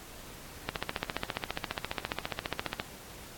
click train, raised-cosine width 0.3 ms, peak -14 dBFS, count 32, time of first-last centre 0.69-2.799 s, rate 14.7 Hz, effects pink hiss -48 dBFS RMS until 3.37 s + AAC 64 kbps

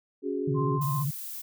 sine chord, C# suspended fourth, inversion none, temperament equal with one note detuned, 279.6 / 370 / 415.3 Hz, C#4 / F#4 / G#4, +15 / 0 / 0 cents, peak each -32 dBFS, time 0.22-0.8 s, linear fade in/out 50 ms
sine tone with vibrato, 142.4 Hz, C#3, 47 cents sharp, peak -26 dBFS, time 0.47-1.11 s, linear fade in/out 10 ms, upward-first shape triangle, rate 15 Hz, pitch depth 160 cents each way
sine tone, 1046.5 Hz, C6, in tune, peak -31 dBFS, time 0.54-1.05 s, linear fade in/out 50 ms
violet noise, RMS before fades -38 dBFS, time 0.81-1.42 s, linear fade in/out 10 ms
effects none

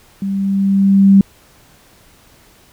sine tone with level ramp, 196 Hz, G3, in tune, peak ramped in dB -17 to -3 dBFS, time 0.22-1.21 s, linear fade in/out 2 ms, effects pink hiss -48 dBFS RMS until 2.72 s

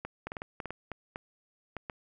clicks, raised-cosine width 0.5 ms, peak -22 dBFS, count 12, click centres 0.05 / 0.27 / 0.319 / 0.368 / 0.419 / 0.602 / 0.657 / 0.706 / 0.917 / 1.159 / 1.767 / 1.898 s, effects none

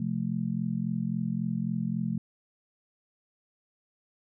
sine chord, F major, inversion second, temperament just, 130.96 / 174.61 / 218.3 Hz, C3 / F3 / A3, +2 / 0 / -13 cents, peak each -34 / -31 / -31 dBFS, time 0-2.18 s, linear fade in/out 5 ms, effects none

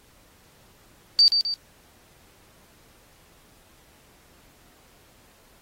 sine tone with echo, 4625 Hz, D8, 27 cents flat, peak -12 dBFS, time 1.19-1.28 s, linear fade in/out 0 ms, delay 130 ms, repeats 2, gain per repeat -6 dB, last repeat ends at 1.54 s, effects pink hiss -57 dBFS RMS until 5.61 s + AAC 48 kbps

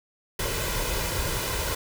pink noise with comb filter, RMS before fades -28 dBFS, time 0.39-1.75 s, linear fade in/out 5 ms, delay 2 ms, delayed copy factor +0.55, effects none

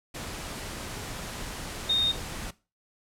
sine tone in noise, 3691 Hz, A#7, 18 cents flat, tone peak -21 dBFS, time 1.89-2.12 s, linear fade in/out 10 ms, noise pink, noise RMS -37 dBFS, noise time 0.14-2.51 s, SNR +13 dB, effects noise-tail reverb RT60 0.3 s tail -19 dB re dry + low-pass 11000 Hz 12 dB/octave

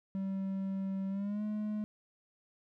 triangle tone with pitch glide, 193 to 211.7 Hz, G3 to G#3, -27 to +33 cents, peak -31 dBFS, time 0.15-1.84 s, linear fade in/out 0 ms, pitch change +160 cents, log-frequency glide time 1.09-1.43 s, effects none

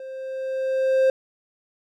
triangle tone with level ramp, 527 Hz, C5, 12 cents sharp, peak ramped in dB -32 to -12 dBFS, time 0-1.1 s, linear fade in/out 2 ms, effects none

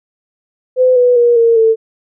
sine tone with pitch steps, 509 / 492.8 / 477.1 / 461.9 / 447.2 Hz, C5 / B4 / A#4 / A#4 / A4, -48 / -4 / +40 / -16 / +28 cents, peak -6 dBFS, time 0.76-1.76 s, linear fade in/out 50 ms, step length 200 ms, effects none

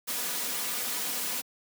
white noise with comb filter, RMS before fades -32 dBFS, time 0.07-1.42 s, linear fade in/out 20 ms, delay 4.1 ms, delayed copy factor +0.5, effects high-pass 150 Hz 12 dB/octave

